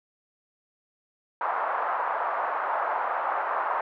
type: band-pass noise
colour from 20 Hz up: pink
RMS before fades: -28 dBFS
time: 1.41-3.81 s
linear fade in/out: 2 ms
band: 720 to 1300 Hz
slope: 24 dB/octave
effects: none